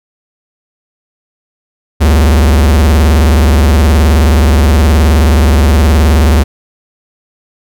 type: tone with vibrato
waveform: square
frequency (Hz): 73.42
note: D2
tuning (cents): 0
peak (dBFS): -5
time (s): 2-6.44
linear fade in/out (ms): 20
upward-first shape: sine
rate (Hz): 19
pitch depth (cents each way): 230
effects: none